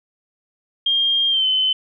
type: tone with pitch glide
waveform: sine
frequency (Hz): 3213 to 3050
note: G7 to G7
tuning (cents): +42 to -48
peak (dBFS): -15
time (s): 0.86-1.73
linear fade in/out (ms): 5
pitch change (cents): -90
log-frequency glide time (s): 1.29-1.46
effects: none